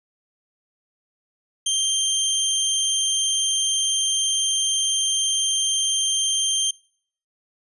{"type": "tone", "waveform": "20% pulse", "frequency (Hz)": 3161, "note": "G7", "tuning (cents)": 14, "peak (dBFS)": -14, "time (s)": [1.66, 6.71], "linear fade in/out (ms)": 5, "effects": ["noise-tail reverb RT60 0.6 s tail -26 dB re dry", "resampled to 24000 Hz"]}